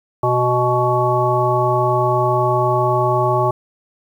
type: harmonic tone with a mistuned harmonic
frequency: 124 Hz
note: B2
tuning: 7 cents sharp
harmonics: 1 / 3 / 5 / 7 / 9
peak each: -20 / -20 / -20 / -20 / -20 dBFS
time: 0.23-3.51 s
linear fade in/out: 5 ms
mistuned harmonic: 7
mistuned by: -20 cents
effects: 8-bit